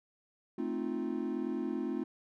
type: chord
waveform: triangle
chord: F dominant seventh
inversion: first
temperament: equal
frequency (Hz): 220 / 261.6 / 311.1 / 349.2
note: A3 / C4 / Eb4 / F4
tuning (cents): 0 / 0 / 0 / 0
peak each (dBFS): -37 / -35 / -37 / -36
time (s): 0.58-2.04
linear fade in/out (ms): 5
effects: none